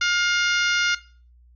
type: harmonic tone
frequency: 709 Hz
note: F5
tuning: 26 cents sharp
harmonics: 2 / 3 / 4 / 5 / 6 / 7 / 8 / 9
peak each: -22 / -26 / -28 / -30 / -32 / -33 / -34 / -35 dBFS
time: 0.01-0.95 s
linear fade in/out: 5 ms
effects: noise-tail reverb RT60 0.4 s tail -18 dB re dry + added 60 Hz sine -50 dBFS peak until 1.55 s